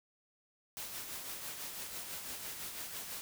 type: noise with tremolo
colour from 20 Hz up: white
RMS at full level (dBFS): -42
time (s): 0.77-3.21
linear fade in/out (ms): 0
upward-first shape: sine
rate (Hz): 6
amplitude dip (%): 40
effects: none